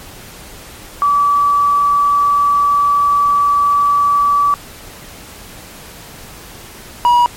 sine / triangle tone pair in turn, 1151 / 964 Hz, D6 / B5, -35 / -42 cents, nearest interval minor third, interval 307 cents, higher first, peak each -9 / -5 dBFS, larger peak second, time 1.02-4.54 / 7.05-7.26 s, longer first, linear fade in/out 0 ms, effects pink hiss -35 dBFS RMS until 7.36 s + MP3 64 kbps

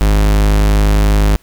45% pulse tone, 51.4 Hz, G#1, 17 cents flat, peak -8 dBFS, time 0.01-1.36 s, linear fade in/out 0 ms, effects pink hiss -50 dBFS RMS until 1.42 s

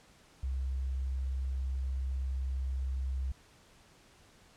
sine tone, 65.8 Hz, C2, 10 cents sharp, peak -31 dBFS, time 0.43-3.32 s, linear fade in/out 5 ms, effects pink hiss -61 dBFS RMS until 4.56 s + low-pass 9000 Hz 12 dB/octave

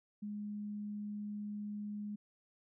sine tone, 207.7 Hz, G#3, in tune, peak -39 dBFS, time 0.22-2.16 s, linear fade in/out 10 ms, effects none

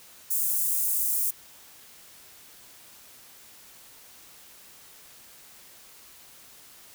white high-pass noise, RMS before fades -26 dBFS, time 0.3-1.31 s, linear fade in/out 10 ms, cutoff 8100 Hz, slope 24 dB/octave, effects white hiss -51 dBFS RMS until 6.94 s

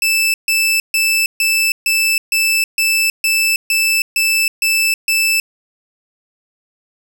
sawtooth tone bursts, 2637 Hz, E7, in tune, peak -9 dBFS, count 12, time 0.02-5.4 s, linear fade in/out 2 ms, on 320 ms, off 140 ms, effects none

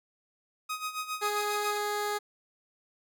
sawtooth tone with tremolo, 1255 Hz, D#6, 15 cents sharp, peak -27 dBFS, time 0.69-1.78 s, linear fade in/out 10 ms, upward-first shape sine, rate 7.4 Hz, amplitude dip 75%
15% pulse tone, 415.3 Hz, G#4, in tune, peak -23 dBFS, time 1.21-2.19 s, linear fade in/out 20 ms
effects none

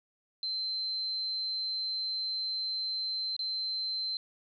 sine tone with dropouts, 4100 Hz, C8, 36 cents flat, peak -31 dBFS, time 0.43-4.17 s, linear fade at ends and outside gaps 1 ms, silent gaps 3.365-3.392 s, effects none

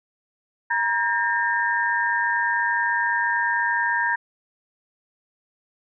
sine tone cluster, 947 / 1608 / 1817 Hz, A#5 / G6 / A#6, +27 / +44 / -45 cents, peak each -24 dBFS, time 0.7-4.16 s, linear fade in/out 10 ms, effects none

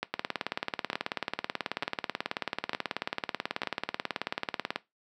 two click trains, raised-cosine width 0.3 ms, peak -14 / -13 dBFS, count 5 / 86, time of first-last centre 0.03-3.634 / 0.14-4.76 s, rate 1.11 / 18.4 Hz, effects noise-tail reverb RT60 0.2 s tail -18 dB re dry + high-pass 200 Hz 12 dB/octave

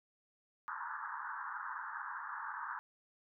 pink band-pass noise, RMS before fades -43 dBFS, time 0.68-2.79 s, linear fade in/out 0 ms, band 880 to 1700 Hz, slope 96 dB/octave, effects none

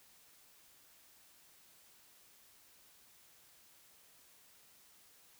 silence, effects white hiss -64 dBFS RMS until 5.39 s

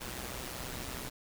pink noise with amplitude modulation, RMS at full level -38 dBFS, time 0-1.1 s, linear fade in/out 20 ms, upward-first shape sine, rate 126 Hz, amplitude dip 65%, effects none

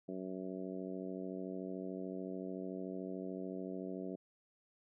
harmonic tone, 93.6 Hz, F#2, 20 cents sharp, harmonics 2 / 3 / 4 / 5 / 6 / 7, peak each -45 / -45 / -46 / -50 / -52 / -51 dBFS, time 0.08-4.16 s, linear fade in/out 10 ms, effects none

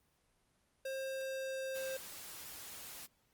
square tone with pitch glide, 533 to 528.7 Hz, C5 to C5, +32 to +18 cents, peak -39 dBFS, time 0.85-1.97 s, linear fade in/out 5 ms, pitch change -14 cents, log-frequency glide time 0.96-1.85 s
white noise, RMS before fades -49 dBFS, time 1.74-3.07 s, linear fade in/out 20 ms
effects pink hiss -75 dBFS RMS until 3.33 s + Opus 24 kbps

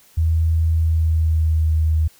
sine tone with pitch glide, 81.1 to 78.97 Hz, E2 to D#2, -28 to +26 cents, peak -14 dBFS, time 0.17-2.08 s, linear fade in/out 10 ms, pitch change -46 cents, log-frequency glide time 0.72-1.7 s, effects white hiss -52 dBFS RMS until 2.19 s

